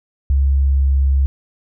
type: tone with pitch glide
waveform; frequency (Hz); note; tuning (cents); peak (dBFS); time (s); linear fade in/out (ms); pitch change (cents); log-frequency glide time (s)
sine; 68.5 to 68.07; C#2 to C#2; -20 to -31; -11; 0.3-1.26; 0; -11; 0.62-0.87
effects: none